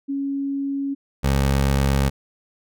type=tone pair in turn; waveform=sine / 20% pulse; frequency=277.2 / 68.41 Hz; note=C#4 / C#2; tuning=0 / -22 cents; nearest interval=2 octaves; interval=2422 cents; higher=first; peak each=-22 / -12 dBFS; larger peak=second; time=0.08-0.95 / 1.23-2.1 s; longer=neither; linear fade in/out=20 ms; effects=none